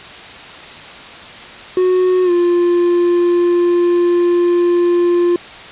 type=tone with pitch glide; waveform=triangle; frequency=367.1 to 349.5 Hz; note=F#4 to F4; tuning=-14 to +1 cents; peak=-8 dBFS; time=1.77-5.36 s; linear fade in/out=2 ms; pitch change=-85 cents; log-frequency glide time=2.24-2.31 s; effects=white hiss -33 dBFS RMS until 5.71 s + resampled to 8000 Hz